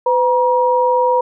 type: tone pair together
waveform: sine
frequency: 504.8 / 953 Hz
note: B4 / A#5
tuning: +38 / +38 cents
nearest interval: major seventh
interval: 1100 cents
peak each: -14 / -14 dBFS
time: 0.06-1.21 s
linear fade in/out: 5 ms
effects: none